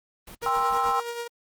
pink noise bursts, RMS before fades -43 dBFS, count 5, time 0.27-0.923 s, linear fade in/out 5 ms, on 81 ms, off 62 ms
sawtooth tone with tremolo, 472.2 Hz, A#4, 22 cents sharp, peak -25 dBFS, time 0.42-1.28 s, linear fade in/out 10 ms, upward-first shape triangle, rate 9.3 Hz, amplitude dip 55%
sine chord, C major, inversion second, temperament equal with one note detuned, 792.6 / 1046.5 / 1318.5 Hz, G5 / C6 / E6, +19 / 0 / 0 cents, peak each -26 dBFS, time 0.46-1 s, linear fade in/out 2 ms
effects Opus 24 kbps

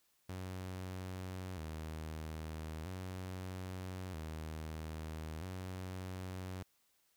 sawtooth tone with vibrato, 85.5 Hz, F2, 36 cents flat, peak -38 dBFS, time 0.29-6.63 s, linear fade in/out 5 ms, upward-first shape square, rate 0.39 Hz, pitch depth 140 cents each way, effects white hiss -75 dBFS RMS until 7.16 s

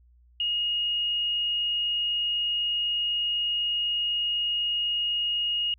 sine tone, 2868 Hz, F7, 45 cents sharp, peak -24 dBFS, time 0.4-5.74 s, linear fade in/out 2 ms, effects added 60 Hz sine -55 dBFS peak until 5.78 s

